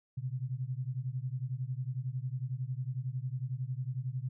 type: beating tone pair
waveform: sine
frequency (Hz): 123.47 / 134.47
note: B2 / C3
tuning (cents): 0 / +48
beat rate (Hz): 11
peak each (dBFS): -36 / -37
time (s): 0.17-4.29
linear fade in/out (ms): 10
effects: none